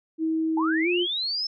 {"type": "tone with pitch glide", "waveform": "sine", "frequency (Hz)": [320.5, 353.6], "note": ["E4", "F4"], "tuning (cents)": [-49, 22], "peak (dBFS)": -22, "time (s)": [0.18, 1.07], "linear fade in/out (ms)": 50, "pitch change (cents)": 171, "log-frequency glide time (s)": [0.83, 0.88]}
{"type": "linear sweep", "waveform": "sine", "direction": "up", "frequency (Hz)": [823, 5320], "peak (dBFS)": -25, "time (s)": [0.57, 1.47], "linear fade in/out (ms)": 5}
{"effects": []}